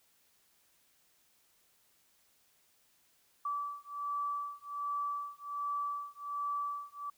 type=beating tone pair; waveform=sine; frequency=1155 / 1156.3 Hz; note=D6 / D6; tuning=-29 / -27 cents; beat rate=1.3 Hz; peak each=-38 / -38 dBFS; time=3.45-7.1 s; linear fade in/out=5 ms; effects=white hiss -70 dBFS RMS until 7.17 s